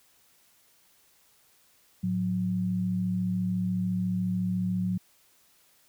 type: tone pair together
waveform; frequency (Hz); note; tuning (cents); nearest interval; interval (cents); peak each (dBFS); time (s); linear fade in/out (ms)
sine; 108.2 / 182.29; A2 / F#3; -29 / -26; major sixth; 903; -33 / -26; 2.03-4.98; 10
effects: white hiss -63 dBFS RMS until 5.88 s